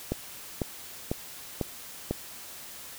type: click train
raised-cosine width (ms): 2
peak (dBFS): -14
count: 5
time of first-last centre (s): 0.12-2.11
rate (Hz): 2.01
effects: white hiss -44 dBFS RMS until 2.98 s